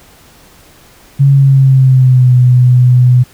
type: tone with pitch glide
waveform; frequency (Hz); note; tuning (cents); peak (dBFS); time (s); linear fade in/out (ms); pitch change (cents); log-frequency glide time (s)
sine; 138.59 to 124.9; C#3 to B2; 0 to +20; -3; 1.19-3.24; 20; -180; 1.32-2.35
effects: pink hiss -42 dBFS RMS until 3.33 s